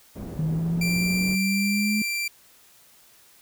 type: low-pass noise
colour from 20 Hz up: white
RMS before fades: -36 dBFS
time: 0.15-1.36 s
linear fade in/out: 20 ms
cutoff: 300 Hz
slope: 12 dB/octave
type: linear sweep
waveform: sine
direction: up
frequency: 155.56 to 213.7 Hz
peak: -22 dBFS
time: 0.39-2.02 s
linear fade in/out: 2 ms
type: tone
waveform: sawtooth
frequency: 2356 Hz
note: D7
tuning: 5 cents sharp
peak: -22 dBFS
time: 0.81-2.28 s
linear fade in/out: 5 ms
effects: white hiss -55 dBFS RMS until 3.41 s